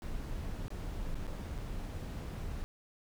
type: noise with dropouts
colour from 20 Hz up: brown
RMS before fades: -39 dBFS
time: 0.02-2.64 s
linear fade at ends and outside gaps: 0 ms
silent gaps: 0.681-0.704 / 1.146-1.154 / 1.268-1.276 / 1.579-1.586 s
effects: none